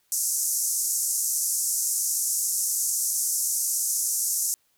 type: band-pass noise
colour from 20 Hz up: pink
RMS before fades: -26 dBFS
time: 0.12-4.54 s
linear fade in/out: 0 ms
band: 5900 to 13000 Hz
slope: 48 dB/octave
effects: white hiss -68 dBFS RMS until 4.77 s